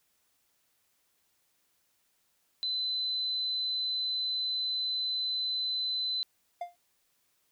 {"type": "tone", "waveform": "sine", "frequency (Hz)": 4030, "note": "B7", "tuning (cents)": 34, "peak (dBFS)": -29, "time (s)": [2.63, 6.23], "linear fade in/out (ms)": 0}
{"type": "tone with exponential decay", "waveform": "triangle", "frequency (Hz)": 700, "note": "F5", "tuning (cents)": 4, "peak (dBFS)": -28, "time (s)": [6.61, 6.76], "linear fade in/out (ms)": 5, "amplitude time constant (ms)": 31}
{"effects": ["white hiss -73 dBFS RMS until 7.51 s"]}